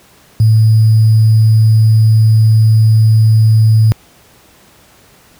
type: tone with sample-and-hold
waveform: sine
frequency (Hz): 110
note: A2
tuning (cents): 0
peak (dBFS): -4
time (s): 0.4-3.92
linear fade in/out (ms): 0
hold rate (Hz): 4900
effects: pink hiss -45 dBFS RMS until 5.39 s + high-pass 60 Hz 12 dB/octave